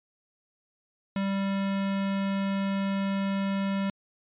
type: tone with notch filter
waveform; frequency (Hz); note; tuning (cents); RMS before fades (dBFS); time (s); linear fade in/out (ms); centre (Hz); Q
square; 196; G3; 0; -28; 1.16-3.9; 2; 430; 1.9
effects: resampled to 8000 Hz